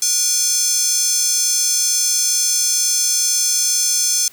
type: tone with high-pass filter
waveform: square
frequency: 481.1 Hz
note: B4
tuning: 45 cents flat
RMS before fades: -17 dBFS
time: 0.02-4.28 s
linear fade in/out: 2 ms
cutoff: 6100 Hz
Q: 3.8
effects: white hiss -46 dBFS RMS until 4.32 s